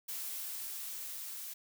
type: noise with level ramp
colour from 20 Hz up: blue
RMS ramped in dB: -40 to -44 dBFS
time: 0.08-1.54 s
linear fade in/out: 10 ms
effects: none